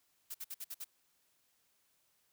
blue noise bursts, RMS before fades -43 dBFS, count 6, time 0.3-0.845 s, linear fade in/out 10 ms, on 45 ms, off 55 ms, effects white hiss -75 dBFS RMS until 2.32 s

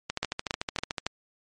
two click trains, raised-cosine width 0.2 ms, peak -10 / -12 dBFS, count 4 / 13, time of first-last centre 0.23-1.066 / 0.1-0.982 s, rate 3.59 / 13.6 Hz, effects MP3 48 kbps

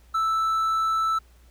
triangle tone, 1318.5 Hz, E6, in tune, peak -19 dBFS, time 0.14-1.19 s, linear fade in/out 10 ms, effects added 60 Hz sine -51 dBFS peak until 1.5 s + pink hiss -61 dBFS RMS until 1.5 s

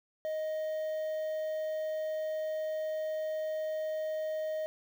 triangle tone with quantisation, 624 Hz, D#5, 5 cents sharp, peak -30 dBFS, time 0.25-4.66 s, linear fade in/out 0 ms, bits 9, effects none

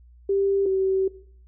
sine tone pair in turn, 394.1 / 382.4 Hz, G4 / G4, +9 / -43 cents, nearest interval minor second, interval 52 cents, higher first, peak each -19 dBFS, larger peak neither, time 0.29-0.66 / 0.66-1.08 s, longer second, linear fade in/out 5 ms, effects noise-tail reverb RT60 0.6 s tail -19 dB re dry + added 60 Hz sine -48 dBFS peak until 1.47 s

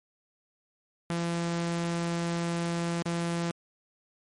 sawtooth tone with dropouts, 170 Hz, F3, 46 cents flat, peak -24 dBFS, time 1.1-3.51 s, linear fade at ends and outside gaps 0 ms, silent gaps 3.022-3.057 s, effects MP3 48 kbps

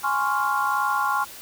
sine chord, Db major seventh, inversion second, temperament equal, 830.6 / 1046.5 / 1108.7 / 1396.9 Hz, Ab5 / C6 / Db6 / F6, 0 / 0 / 0 / 0 cents, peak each -26 dBFS, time 0.03-1.25 s, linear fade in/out 20 ms, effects white hiss -41 dBFS RMS until 1.41 s

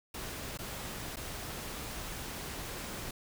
pink noise with dropouts, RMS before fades -41 dBFS, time 0.14-3.11 s, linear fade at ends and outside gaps 5 ms, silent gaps 0.575-0.588 / 1.16-1.168 s, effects none

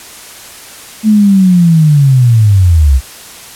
sine linear sweep, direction down, 220 to 61.74 Hz, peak -3 dBFS, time 1.03-3.01 s, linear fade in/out 50 ms, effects white hiss -31 dBFS RMS until 3.55 s + low-pass 12000 Hz 12 dB/octave

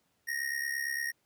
square tone with amplitude modulation, 1864.7 Hz, A#6, in tune, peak -29 dBFS, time 0.27-1.12 s, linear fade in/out 20 ms, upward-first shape sine, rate 68.8 Hz, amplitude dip 75%, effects pink hiss -74 dBFS RMS until 1.25 s + high-pass 100 Hz 12 dB/octave

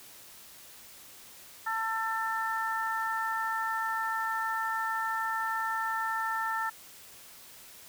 harmonic tone, 446.7 Hz, A4, 26 cents sharp, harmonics 2 / 3 / 4, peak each -33 / -33 / -34 dBFS, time 1.66-6.7 s, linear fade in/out 10 ms, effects white hiss -51 dBFS RMS until 7.88 s

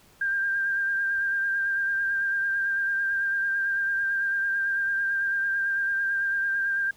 sine tone with vibrato, 1592 Hz, G6, 26 cents sharp, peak -23 dBFS, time 0.21-6.91 s, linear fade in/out 5 ms, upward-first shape triangle, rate 9 Hz, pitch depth 28 cents each way, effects pink hiss -57 dBFS RMS until 6.96 s

